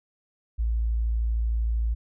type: tone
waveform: sine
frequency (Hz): 56.5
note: A1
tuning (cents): +47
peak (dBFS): -22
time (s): 0.58-1.95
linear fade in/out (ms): 20
effects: none